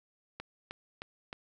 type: click train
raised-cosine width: 0.3 ms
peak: -24 dBFS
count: 4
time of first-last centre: 0.4-1.329 s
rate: 3.23 Hz
effects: none